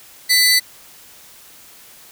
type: tone pair together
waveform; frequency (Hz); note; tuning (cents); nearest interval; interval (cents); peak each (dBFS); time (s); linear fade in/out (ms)
sawtooth; 1998 / 4496; B6 / C#8; +20 / +24; octave + major second; 1404; -11; 0.29-0.6; 20
effects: white hiss -44 dBFS RMS until 2.11 s